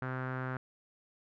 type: tone with low-pass filter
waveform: sawtooth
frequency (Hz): 129.1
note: C3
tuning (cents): -23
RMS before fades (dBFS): -37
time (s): 0.02-0.57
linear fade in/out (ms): 0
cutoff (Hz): 1500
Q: 4
effects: none